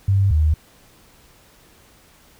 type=tone pair in turn; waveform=sine; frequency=98 / 77.14 Hz; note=G2 / D#2; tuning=0 / -14 cents; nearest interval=major third; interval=414 cents; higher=first; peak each=-13 dBFS; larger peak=neither; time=0.08-0.31 / 0.31-0.54 s; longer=neither; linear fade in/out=5 ms; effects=pink hiss -52 dBFS RMS until 2.39 s